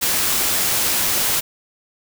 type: noise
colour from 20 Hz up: white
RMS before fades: -19 dBFS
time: 0.01-1.41 s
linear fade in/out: 20 ms
effects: none